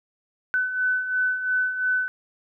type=beating tone pair; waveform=sine; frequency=1504 / 1506.9 Hz; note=F#6 / F#6; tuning=+28 / +31 cents; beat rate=2.9 Hz; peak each=-29 / -22 dBFS; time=0.54-2.08 s; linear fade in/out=0 ms; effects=none